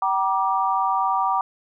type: tone cluster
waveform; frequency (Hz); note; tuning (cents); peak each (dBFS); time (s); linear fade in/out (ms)
sine; 768 / 954 / 1178; G5 / A#5 / D6; -36 / +40 / +5; -23; 0.02-1.41; 2
effects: none